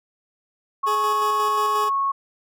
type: tone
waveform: sine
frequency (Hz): 1100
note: C#6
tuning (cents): -14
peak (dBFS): -19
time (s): 0.83-2.12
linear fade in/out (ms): 10
type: tone with tremolo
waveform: 20% pulse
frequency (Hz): 420.8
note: G#4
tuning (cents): +23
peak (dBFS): -19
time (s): 0.86-1.9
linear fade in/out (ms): 20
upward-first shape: square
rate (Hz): 5.6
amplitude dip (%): 30
effects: none